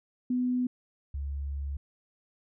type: tone pair in turn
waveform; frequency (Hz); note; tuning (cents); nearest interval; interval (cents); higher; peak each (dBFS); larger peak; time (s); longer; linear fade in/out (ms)
sine; 249.6 / 70.19; B3 / C#2; +19 / +22; octave + minor seventh; 2197; first; -25 / -31; first; 0.3-0.67 / 1.14-1.77; second; 5
effects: none